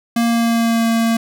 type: tone with pitch glide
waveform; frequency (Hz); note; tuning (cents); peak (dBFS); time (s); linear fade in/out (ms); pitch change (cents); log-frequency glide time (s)
square; 233.1 to 228.4; A#3 to A#3; 0 to -35; -14; 0.16-1.17; 5; -35; 0.26-0.87
effects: none